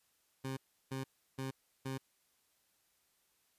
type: tone bursts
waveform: 20% pulse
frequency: 133.2 Hz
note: C3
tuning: 31 cents sharp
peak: -33 dBFS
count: 4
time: 0.44-1.98 s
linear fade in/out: 10 ms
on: 130 ms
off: 340 ms
effects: white hiss -75 dBFS RMS until 3.58 s + resampled to 32000 Hz